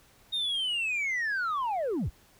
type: linear sweep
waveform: sine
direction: down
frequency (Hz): 3729 to 36.71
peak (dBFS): -25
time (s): 0.32-2.1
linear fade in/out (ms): 20
effects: tanh soft clip ceiling -26 dBFS + pink hiss -60 dBFS RMS until 2.39 s